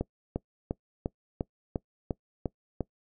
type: click train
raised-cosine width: 2 ms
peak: -16 dBFS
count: 9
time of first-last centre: 0.01-2.807 s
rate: 2.86 Hz
effects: noise-tail reverb RT60 0.1 s tail -22 dB re dry